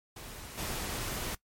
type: noise with level steps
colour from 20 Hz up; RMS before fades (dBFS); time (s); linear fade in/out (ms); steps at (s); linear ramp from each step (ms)
pink; -45 / -36; 0.16-1.35; 5; 0.57; 20
effects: noise-tail reverb RT60 0.1 s tail -20 dB re dry + MP3 64 kbps